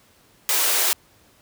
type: high-pass noise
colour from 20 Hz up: white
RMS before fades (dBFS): -20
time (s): 0.49-0.93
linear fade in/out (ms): 0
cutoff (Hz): 320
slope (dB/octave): 96
effects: pink hiss -56 dBFS RMS until 1.41 s + high-pass 60 Hz 12 dB/octave